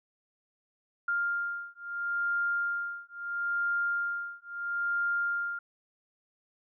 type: beating tone pair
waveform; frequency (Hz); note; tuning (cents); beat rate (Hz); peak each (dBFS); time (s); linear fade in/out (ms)
sine; 1400 / 1400.75; F6 / F6; +4 / +5; 0.75; -32 / -32; 1.08-5.59; 5
effects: none